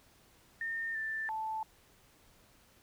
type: tone with pitch steps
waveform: sine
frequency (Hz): 1820 / 1771 / 877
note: A#6 / A6 / A5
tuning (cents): -42 / +11 / -6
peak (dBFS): -34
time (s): 0.61-1.63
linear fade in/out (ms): 2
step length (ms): 340
effects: pink hiss -64 dBFS RMS until 2.82 s